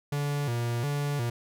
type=tone with vibrato; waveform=45% pulse; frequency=130.81 Hz; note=C3; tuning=in tune; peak=-27 dBFS; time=0.12-1.3 s; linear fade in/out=5 ms; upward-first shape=square; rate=1.4 Hz; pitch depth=170 cents each way; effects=none